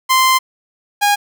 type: tone pair in turn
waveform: sawtooth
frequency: 1041 / 818.9 Hz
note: C6 / G#5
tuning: -9 / -25 cents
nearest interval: major third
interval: 416 cents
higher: first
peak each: -6 / -7 dBFS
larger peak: first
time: 0.09-0.39 / 1.01-1.16 s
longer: first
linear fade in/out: 20 ms
effects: none